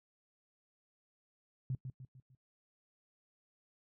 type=tone with echo; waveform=sine; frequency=129.8 Hz; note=C3; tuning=13 cents flat; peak=-33 dBFS; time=1.7-1.75 s; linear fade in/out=2 ms; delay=150 ms; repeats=4; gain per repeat=-7 dB; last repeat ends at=2.35 s; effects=noise-tail reverb RT60 0.1 s tail -22 dB re dry